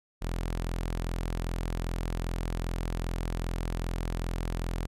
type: tone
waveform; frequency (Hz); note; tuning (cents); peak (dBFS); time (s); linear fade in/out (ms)
sawtooth; 42.53; F1; -45; -26; 0.21-4.87; 20
effects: resampled to 32000 Hz